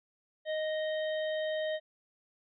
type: harmonic tone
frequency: 622.3 Hz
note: D#5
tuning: in tune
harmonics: 1 / 3 / 5 / 6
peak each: -31 / -41 / -45 / -47 dBFS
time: 0.45-1.8 s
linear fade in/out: 50 ms
effects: none